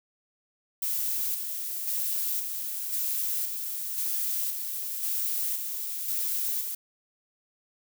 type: noise with tremolo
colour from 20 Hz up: violet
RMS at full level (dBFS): -29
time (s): 0.82-6.75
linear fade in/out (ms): 5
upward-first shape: square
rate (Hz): 0.95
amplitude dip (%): 40
effects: none